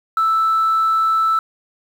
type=tone; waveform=sine; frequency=1318.5 Hz; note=E6; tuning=in tune; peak=-12 dBFS; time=0.17-1.39 s; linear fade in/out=2 ms; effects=tanh soft clip ceiling -10 dBFS + 7-bit